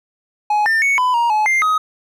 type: tone with pitch steps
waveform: triangle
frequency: 840 / 1797 / 2220 / 1003 / 941 / 854 / 2101 / 1260 Hz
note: G#5 / A6 / C#7 / B5 / A#5 / G#5 / C7 / D#6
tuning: +19 / +36 / +2 / +26 / +16 / +48 / +7 / +21 cents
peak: -11 dBFS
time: 0.5-1.78 s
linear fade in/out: 5 ms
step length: 160 ms
effects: none